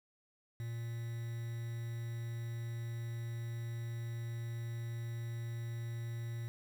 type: tone with quantisation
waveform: triangle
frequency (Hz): 116.54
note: A#2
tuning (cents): 0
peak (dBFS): -36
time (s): 0.6-6.48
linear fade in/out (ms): 0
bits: 9
effects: none